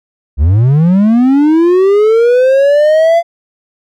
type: linear sweep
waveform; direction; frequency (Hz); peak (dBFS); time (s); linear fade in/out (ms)
triangle; up; 63.7 to 687; -3; 0.37-3.23; 50
effects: none